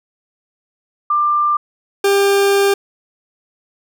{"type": "tone pair in turn", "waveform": ["sine", "40% pulse"], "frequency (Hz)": [1189, 398.2], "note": ["D6", "G4"], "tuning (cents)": [21, 27], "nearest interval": "octave + perfect fifth", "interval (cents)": 1894, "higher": "first", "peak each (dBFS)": [-12, -10], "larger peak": "second", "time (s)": [[1.1, 1.57], [2.04, 2.74]], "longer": "second", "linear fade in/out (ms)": 5, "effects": []}